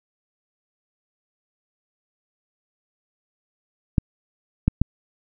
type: clicks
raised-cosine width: 5 ms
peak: -4 dBFS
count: 3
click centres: 3.982 / 4.68 / 4.816 s
effects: none